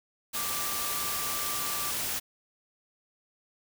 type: tone in noise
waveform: sine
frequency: 1174.7 Hz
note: D6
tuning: in tune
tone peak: -38 dBFS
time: 0.35-1.92 s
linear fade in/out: 20 ms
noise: white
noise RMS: -32 dBFS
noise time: 0.33-2.2 s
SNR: -9 dB
effects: none